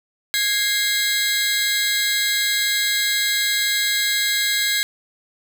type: tone cluster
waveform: 25% pulse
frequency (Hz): 1648 / 2111 / 3887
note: G#6 / C7 / B7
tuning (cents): -14 / +15 / -28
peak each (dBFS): -19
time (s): 0.34-4.83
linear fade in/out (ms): 0
effects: none